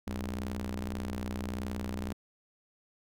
sawtooth ring-modulated tone, 61.7 Hz, B1, 1 cent flat, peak -27 dBFS, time 0.07-2.13 s, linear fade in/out 5 ms, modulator 143 Hz, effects none

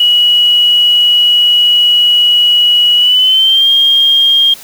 sine tone with pitch glide, 2920 to 3221 Hz, F#7 to G7, -24 to +46 cents, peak -5 dBFS, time 0-4.54 s, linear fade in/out 5 ms, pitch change +170 cents, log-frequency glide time 2.97-3.7 s, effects white hiss -33 dBFS RMS until 4.63 s

